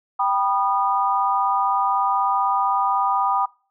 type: chord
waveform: sine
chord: G augmented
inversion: none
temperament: just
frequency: 784 / 980 / 1225 Hz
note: G5 / B5 / D#6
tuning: 0 / -14 / -27 cents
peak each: -22 dBFS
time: 0.19-3.46 s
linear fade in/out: 10 ms
effects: noise-tail reverb RT60 0.4 s tail -23 dB re dry